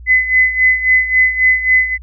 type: tone with tremolo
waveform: sine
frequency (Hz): 2025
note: B6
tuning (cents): +43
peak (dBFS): -6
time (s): 0.06-1.98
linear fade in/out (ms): 50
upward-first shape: sine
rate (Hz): 3.7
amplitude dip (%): 75
effects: added 60 Hz sine -31 dBFS peak until 2.02 s